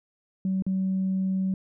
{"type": "tone with dropouts", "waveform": "sine", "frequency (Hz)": 189.6, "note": "F#3", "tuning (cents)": 43, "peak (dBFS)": -22, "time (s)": [0.45, 1.54], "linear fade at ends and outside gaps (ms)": 2, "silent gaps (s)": [0.623, 0.665], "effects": ["tanh soft clip ceiling -19 dBFS"]}